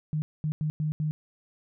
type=tone bursts at uneven times; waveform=sine; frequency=153.3 Hz; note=D#3; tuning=25 cents flat; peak=-25 dBFS; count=5; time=0.13-0.22 / 0.44-0.52 / 0.61-0.7 / 0.8-0.92 / 1-1.11 s; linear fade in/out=0 ms; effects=none